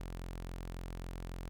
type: tone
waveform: sawtooth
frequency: 43.65 Hz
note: F1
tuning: in tune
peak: -37 dBFS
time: 0-1.49 s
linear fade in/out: 0 ms
effects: none